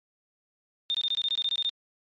sine tone bursts, 3635 Hz, A#7, 44 cents flat, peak -24 dBFS, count 12, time 0.9-1.693 s, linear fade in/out 0 ms, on 45 ms, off 23 ms, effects MP3 48 kbps

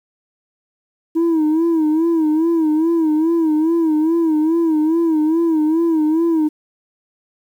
sine tone with vibrato, 320.8 Hz, E4, 47 cents flat, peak -10 dBFS, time 1.15-6.49 s, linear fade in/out 20 ms, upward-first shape sine, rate 2.4 Hz, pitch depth 89 cents each way, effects tanh soft clip ceiling -12 dBFS + 8-bit

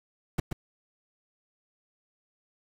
brown noise with echo, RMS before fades -26 dBFS, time 0.38-0.4 s, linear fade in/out 5 ms, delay 130 ms, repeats 1, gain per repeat -5 dB, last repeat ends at 0.53 s, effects none

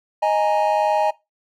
triangle chord, D# suspended fourth, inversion none, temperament equal, 622.3 / 830.6 / 932.3 Hz, D#5 / G#5 / A#5, 0 / 0 / 0 cents, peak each -18 / -17 / -22 dBFS, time 0.22-1.11 s, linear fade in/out 10 ms, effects noise-tail reverb RT60 0.2 s tail -19 dB re dry

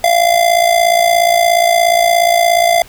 square tone with amplitude modulation, 689 Hz, F5, 24 cents flat, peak -6 dBFS, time 0.04-2.82 s, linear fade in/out 2 ms, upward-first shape sine, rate 57 Hz, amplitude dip 70%, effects pink hiss -40 dBFS RMS until 2.88 s

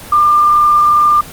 sine tone with frequency modulation, 1195 Hz, D6, 30 cents sharp, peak -6 dBFS, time 0.12-1.21 s, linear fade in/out 5 ms, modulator 22.3 Hz, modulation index 0.35, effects pink hiss -31 dBFS RMS until 1.32 s + Opus 24 kbps

